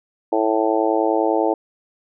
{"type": "harmonic tone", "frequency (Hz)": 110, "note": "A2", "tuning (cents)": 0, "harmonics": [3, 4, 5, 6, 7, 8], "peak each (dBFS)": [-21, -22, -23, -24, -24, -25], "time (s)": [0.32, 1.54], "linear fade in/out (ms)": 5, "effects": []}